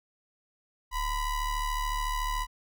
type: ring-modulated tone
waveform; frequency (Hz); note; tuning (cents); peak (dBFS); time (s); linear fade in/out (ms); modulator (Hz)
square; 488.1; B4; -20; -26; 0.91-2.47; 50; 525
effects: none